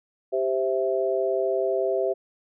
sine chord, C major, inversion second, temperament equal, 392 / 523.3 / 659.3 Hz, G4 / C5 / E5, 0 / 0 / 0 cents, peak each -25 / -27 / -26 dBFS, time 0.32-2.14 s, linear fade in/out 20 ms, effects none

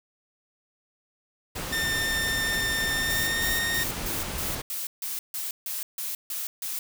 pink noise, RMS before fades -33 dBFS, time 1.55-4.62 s, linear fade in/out 10 ms
sawtooth tone with pitch glide, 1804 to 1845.1 Hz, A6 to A#6, +43 to -18 cents, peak -22 dBFS, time 1.72-3.84 s, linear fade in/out 10 ms, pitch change +39 cents, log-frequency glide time 2.95-3.53 s
blue noise bursts, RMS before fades -32 dBFS, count 12, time 3.1-6.79 s, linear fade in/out 2 ms, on 170 ms, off 150 ms
effects none

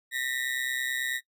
35% pulse ring-modulated tone, 1887 Hz, A#6, 21 cents sharp, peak -24 dBFS, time 0.11-1.21 s, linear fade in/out 50 ms, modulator 64.6 Hz, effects noise-tail reverb RT60 0.1 s tail -21 dB re dry

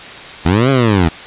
15% pulse linear two-way sweep, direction up then down, 77.6 to 139.3 to 77.6 Hz, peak -3 dBFS, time 0.45-1.09 s, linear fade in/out 10 ms, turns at 0.7 s, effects white hiss -31 dBFS RMS until 1.26 s + resampled to 8000 Hz

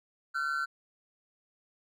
triangle tone pair together, 1371 / 1516.4 Hz, F6 / F#6, -32 / +42 cents, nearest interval major second, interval 174 cents, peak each -30 / -31 dBFS, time 0.34-0.66 s, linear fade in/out 20 ms, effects none

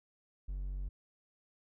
triangle tone, 47.1 Hz, F#1, 32 cents sharp, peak -34 dBFS, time 0.48-0.89 s, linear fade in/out 10 ms, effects none

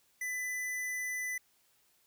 square tone, 1999 Hz, B6, 20 cents sharp, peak -35 dBFS, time 0.21-1.38 s, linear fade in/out 5 ms, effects white hiss -70 dBFS RMS until 2.06 s

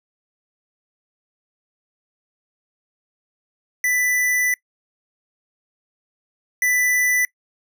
square tone pair in turn, 1987 / 1987 Hz, B6 / B6, +10 / +10 cents, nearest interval unison, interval 0 cents, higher neither, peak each -18 / -17 dBFS, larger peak second, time 3.84-4.54 / 6.62-7.25 s, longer first, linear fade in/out 2 ms, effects noise-tail reverb RT60 0.1 s tail -22 dB re dry

